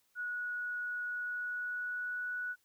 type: tone with pitch glide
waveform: sine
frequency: 1462 to 1474.7 Hz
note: F#6 to F#6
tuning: -21 to -6 cents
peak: -35 dBFS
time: 0.15-2.56 s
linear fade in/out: 50 ms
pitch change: +15 cents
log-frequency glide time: 1.1-2.32 s
effects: white hiss -74 dBFS RMS until 2.64 s